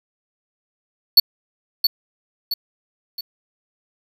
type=tone with echo; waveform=square; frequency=4443 Hz; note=C#8; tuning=3 cents sharp; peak=-6 dBFS; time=1.17-1.2 s; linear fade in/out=5 ms; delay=670 ms; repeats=3; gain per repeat=-7 dB; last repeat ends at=3.21 s; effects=8-bit